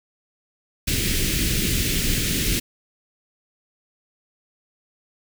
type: band-stop noise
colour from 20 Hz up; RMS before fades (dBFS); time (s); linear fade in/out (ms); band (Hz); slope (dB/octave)
pink; -22; 0.87-2.6; 10; 380 to 2000; 24
effects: none